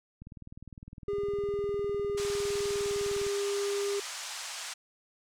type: click train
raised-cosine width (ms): 5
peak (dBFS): -33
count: 61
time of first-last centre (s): 0.22-3.266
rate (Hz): 19.7
type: tone with pitch glide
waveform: triangle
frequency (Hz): 405.6 to 403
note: G#4 to G4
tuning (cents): -41 to +48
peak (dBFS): -27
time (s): 1.08-4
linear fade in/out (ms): 5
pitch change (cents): -11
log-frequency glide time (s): 3.05-3.2
type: band-pass noise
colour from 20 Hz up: white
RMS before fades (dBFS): -40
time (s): 2.17-4.74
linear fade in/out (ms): 10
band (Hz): 710 to 8000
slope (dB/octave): 24
effects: none